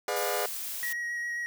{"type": "chord", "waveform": "sawtooth", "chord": "G# diminished seventh", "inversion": "none", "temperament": "just", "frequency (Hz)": [415.3, 498.4, 598, 717.6], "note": ["G#4", "B4", "D5", "F5"], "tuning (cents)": [0, 16, 31, 47], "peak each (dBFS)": -30, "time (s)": [0.08, 0.46], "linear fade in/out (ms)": 2}
{"type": "noise", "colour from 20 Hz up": "blue", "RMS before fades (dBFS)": -36, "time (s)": [0.16, 0.93], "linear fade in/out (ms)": 5}
{"type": "tone with vibrato", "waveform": "triangle", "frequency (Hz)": 1900, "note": "A#6", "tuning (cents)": 33, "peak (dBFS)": -29, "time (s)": [0.83, 1.46], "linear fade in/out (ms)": 0, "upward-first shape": "square", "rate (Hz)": 7.5, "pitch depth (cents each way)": 9}
{"effects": []}